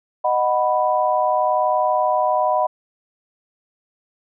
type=chord; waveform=sine; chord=B major; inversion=first; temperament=equal with one note detuned; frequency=619 / 740 / 987.8 Hz; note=D#5 / F#5 / B5; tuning=-9 / 0 / 0 cents; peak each=-20 dBFS; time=0.24-2.67 s; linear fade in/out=10 ms; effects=none